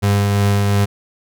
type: tone with tremolo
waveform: 35% pulse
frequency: 101 Hz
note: G#2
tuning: 48 cents flat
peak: -10 dBFS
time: 0.02-0.86 s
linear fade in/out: 20 ms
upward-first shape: triangle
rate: 2.8 Hz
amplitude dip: 25%
effects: none